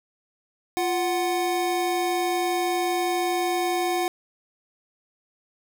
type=tone pair together; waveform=square; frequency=349.2 / 740 Hz; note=F4 / F#5; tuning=0 / 0 cents; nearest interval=octave + minor second; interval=1300 cents; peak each=-26 dBFS; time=0.77-4.08 s; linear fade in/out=0 ms; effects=none